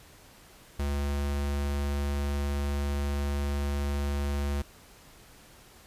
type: tone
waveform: square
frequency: 71.2 Hz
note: C#2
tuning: 47 cents sharp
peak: -28 dBFS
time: 0.79-4.62 s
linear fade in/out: 5 ms
effects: pink hiss -54 dBFS RMS until 5.86 s + resampled to 32000 Hz